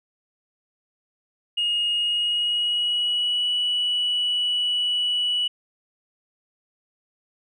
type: tone with pitch glide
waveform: sine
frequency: 2864 to 2946 Hz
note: F7 to F#7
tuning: +43 to -8 cents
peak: -19 dBFS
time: 1.57-5.48 s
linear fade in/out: 10 ms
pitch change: +49 cents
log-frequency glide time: 1.93-3.5 s
effects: tanh soft clip ceiling -17 dBFS